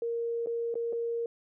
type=tone with dropouts; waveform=sine; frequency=466.2 Hz; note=A#4; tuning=in tune; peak=-29 dBFS; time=0.02-1.26 s; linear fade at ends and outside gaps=2 ms; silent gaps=0.461-0.47 / 0.742-0.754 / 0.926-0.93 s; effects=none